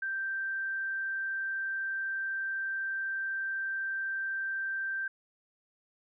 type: tone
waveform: sine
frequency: 1568 Hz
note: G6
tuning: in tune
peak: -31 dBFS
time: 0.02-5.08 s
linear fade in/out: 5 ms
effects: none